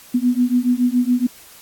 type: beating tone pair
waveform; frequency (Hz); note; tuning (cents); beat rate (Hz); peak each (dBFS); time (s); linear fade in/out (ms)
sine; 243.2 / 250.3; B3 / B3; -26 / +23; 7.1; -17; 0.14-1.27; 10
effects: white hiss -44 dBFS RMS until 1.61 s + AAC 64 kbps